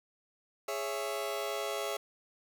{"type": "chord", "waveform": "sawtooth", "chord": "C# minor", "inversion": "second", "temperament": "just", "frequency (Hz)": [415.8, 554.4, 665.2], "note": ["G#4", "C#5", "E5"], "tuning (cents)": [2, 0, 16], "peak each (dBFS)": -34, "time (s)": [0.68, 1.97], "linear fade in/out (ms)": 5, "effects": []}